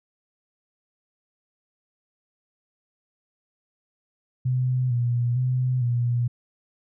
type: tone with vibrato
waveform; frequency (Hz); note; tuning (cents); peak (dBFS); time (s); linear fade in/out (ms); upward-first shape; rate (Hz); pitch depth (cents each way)
sine; 123.8; B2; +5; -20; 4.45-6.28; 10; square; 1.1; 47
effects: none